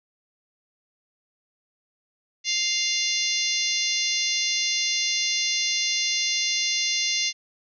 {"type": "harmonic tone", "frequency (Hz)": 698.5, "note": "F5", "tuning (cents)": 0, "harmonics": [3, 4, 5, 6, 7, 8, 9], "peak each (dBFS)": [-30, -30, -30, -30, -30, -30, -30], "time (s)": [2.44, 7.33], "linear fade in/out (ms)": 50, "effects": []}